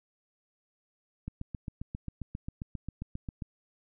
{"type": "click train", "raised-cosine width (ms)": 5, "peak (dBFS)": -24, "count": 17, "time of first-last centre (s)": [1.28, 3.422], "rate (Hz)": 7.47, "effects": []}